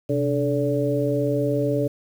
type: tone cluster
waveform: sine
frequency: 129.7 / 290.8 / 434.5 / 574 Hz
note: C3 / D4 / A4 / D5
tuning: -15 / -17 / -22 / -40 cents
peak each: -25 dBFS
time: 0.09-1.88 s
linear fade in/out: 10 ms
effects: 8-bit